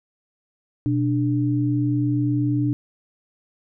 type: tone pair together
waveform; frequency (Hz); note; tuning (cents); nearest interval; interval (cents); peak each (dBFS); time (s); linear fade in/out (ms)
sine; 123.47 / 294.8; B2 / D4; 0 / +7; octave + minor third; 1507; -21; 0.86-2.73; 0
effects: none